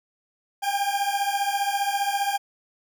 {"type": "beating tone pair", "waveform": "40% pulse", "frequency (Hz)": [794, 809], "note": ["G5", "G#5"], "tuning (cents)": [22, -46], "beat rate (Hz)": 15, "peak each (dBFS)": -25, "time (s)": [0.62, 2.38], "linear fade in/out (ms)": 20, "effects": []}